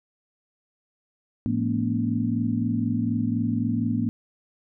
sine tone cluster, 109.7 / 170.4 / 216.1 / 240.2 / 283.1 Hz, A2 / F3 / A3 / B3 / C#4, -5 / -42 / -31 / -48 / +37 cents, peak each -28 / -34 / -29 / -25 / -31 dBFS, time 1.46-4.09 s, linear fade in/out 0 ms, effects none

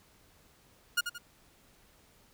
sawtooth tone with echo, 1429 Hz, F6, 39 cents sharp, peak -21 dBFS, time 0.97-1.01 s, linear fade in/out 10 ms, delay 87 ms, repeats 2, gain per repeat -8 dB, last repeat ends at 1.184 s, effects pink hiss -63 dBFS RMS until 2.33 s

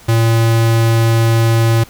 square tone, 114.2 Hz, A#2, 35 cents flat, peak -10 dBFS, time 0.08-1.84 s, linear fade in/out 10 ms, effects pink hiss -41 dBFS RMS until 1.89 s

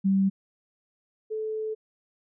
sine tone pair in turn, 193.9 / 435.3 Hz, G3 / A4, -19 / -19 cents, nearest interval octave + major second, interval 1400 cents, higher second, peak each -19 / -28 dBFS, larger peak first, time 0.04-0.3 / 1.3-1.75 s, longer second, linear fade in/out 20 ms, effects none

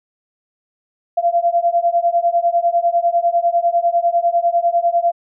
sine beating tone pair, 682 / 692 Hz, F5 / F5, -41 / -16 cents, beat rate 10 Hz, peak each -16 dBFS, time 1.17-5.12 s, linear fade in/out 10 ms, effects none

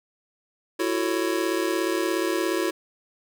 square chord, F# minor seventh, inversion third, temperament just, 333 / 370 / 444 / 555 Hz, E4 / F#4 / A4 / C#5, +18 / 0 / +16 / +2 cents, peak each -27 / -28 / -33 / -33 dBFS, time 0.79-2.71 s, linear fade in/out 10 ms, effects none

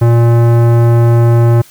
sine tone with tanh clipping, 117.4 Hz, A#2, 13 cents sharp, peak -7 dBFS, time 0.01-1.62 s, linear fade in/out 10 ms, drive 18 dB, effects white hiss -41 dBFS RMS until 1.7 s

